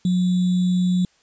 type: tone with sample-and-hold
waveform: sine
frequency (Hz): 181.2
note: F#3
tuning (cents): -36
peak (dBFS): -16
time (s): 0.05-1.05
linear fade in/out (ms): 2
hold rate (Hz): 3675
effects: white hiss -60 dBFS RMS until 1.22 s + resampled to 16000 Hz